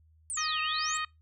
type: exponential two-way sweep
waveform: sine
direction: down then up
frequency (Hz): 9330 to 2500 to 7840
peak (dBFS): -32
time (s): 0.3-0.97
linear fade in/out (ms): 0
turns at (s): 0.61
type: harmonic tone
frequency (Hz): 622.3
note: D#5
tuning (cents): 0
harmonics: 2 / 3 / 4 / 5 / 6 / 7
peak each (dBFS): -33 / -37 / -39 / -41 / -43 / -44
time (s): 0.37-1.05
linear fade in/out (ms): 5
effects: noise-tail reverb RT60 0.2 s tail -23 dB re dry + added 79 Hz sine -59 dBFS peak until 1.21 s